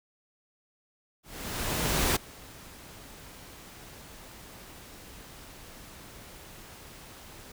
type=noise with ADSR envelope; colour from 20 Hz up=pink; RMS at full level=-25 dBFS; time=1.23-7.52 s; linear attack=930 ms; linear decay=9 ms; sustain=-23 dB; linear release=5 ms; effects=none